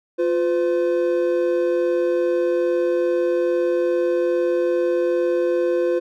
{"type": "tone pair together", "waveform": "triangle", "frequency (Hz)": [350.6, 508.2], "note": ["F4", "B4"], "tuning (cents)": [7, 49], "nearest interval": "tritone", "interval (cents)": 642, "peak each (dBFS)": -18, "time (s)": [0.18, 6], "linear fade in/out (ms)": 20, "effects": []}